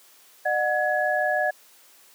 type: tone cluster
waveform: sine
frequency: 606 / 732 / 1687 Hz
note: D#5 / F#5 / G#6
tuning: -46 / -19 / +27 cents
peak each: -25 dBFS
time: 0.45-1.51 s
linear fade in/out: 10 ms
effects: white hiss -54 dBFS RMS until 2.14 s + high-pass 300 Hz 12 dB/octave